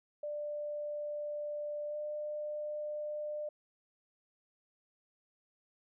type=tone with pitch glide; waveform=sine; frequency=592 to 599.2 Hz; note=D5 to D5; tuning=+14 to +35 cents; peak=-36 dBFS; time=0.23-3.49 s; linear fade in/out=5 ms; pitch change=+21 cents; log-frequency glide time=1.88-1.97 s; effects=none